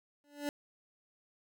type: tone with exponential growth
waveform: 25% pulse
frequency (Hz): 290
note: D4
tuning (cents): -22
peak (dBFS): -27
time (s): 0.24-0.49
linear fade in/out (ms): 1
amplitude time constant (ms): 54
effects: none